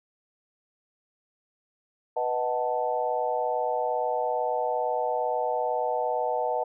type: chord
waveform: sine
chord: B dominant seventh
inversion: none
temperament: equal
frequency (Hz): 493.9 / 622.3 / 740 / 880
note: B4 / D#5 / F#5 / A5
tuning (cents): 0 / 0 / 0 / 0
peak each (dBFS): -30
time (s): 2.16-6.64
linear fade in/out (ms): 10
effects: none